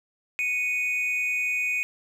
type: tone pair together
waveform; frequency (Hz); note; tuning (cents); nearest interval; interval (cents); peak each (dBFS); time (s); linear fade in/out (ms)
triangle; 2217 / 2487; C#7 / D#7; 0 / -1; major second; 199; -29 / -23; 0.39-1.83; 0
effects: none